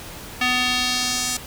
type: tone with band-pass filter sweep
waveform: square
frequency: 250 Hz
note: B3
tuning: 21 cents sharp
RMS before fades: -22 dBFS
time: 0.41-1.37 s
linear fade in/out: 5 ms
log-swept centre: 2500 to 7400 Hz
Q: 1.5
effects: pink hiss -37 dBFS RMS until 1.46 s